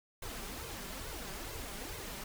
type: noise with flanger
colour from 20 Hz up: pink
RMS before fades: -43 dBFS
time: 0.22-2.24 s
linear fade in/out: 5 ms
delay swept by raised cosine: 1.9 to 5.2 ms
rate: 2.3 Hz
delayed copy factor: +0.7
effects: none